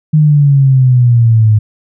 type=exponential sweep; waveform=sine; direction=down; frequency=155.56 to 105.8 Hz; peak=-4 dBFS; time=0.13-1.59 s; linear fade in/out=10 ms; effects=none